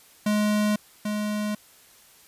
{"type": "tone pair in turn", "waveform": "square", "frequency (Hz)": [210, 210], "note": ["G#3", "G#3"], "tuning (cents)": [19, 19], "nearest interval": "unison", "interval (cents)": 0, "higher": "neither", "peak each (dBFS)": [-21, -26], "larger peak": "first", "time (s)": [[0.26, 0.76], [1.05, 1.55]], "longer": "neither", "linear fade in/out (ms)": 5, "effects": ["white hiss -54 dBFS RMS until 2.27 s", "resampled to 32000 Hz"]}